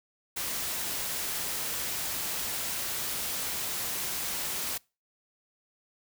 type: noise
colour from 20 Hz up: white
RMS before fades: -33 dBFS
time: 0.36-4.78 s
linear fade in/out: 10 ms
effects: noise-tail reverb RT60 0.3 s tail -25 dB re dry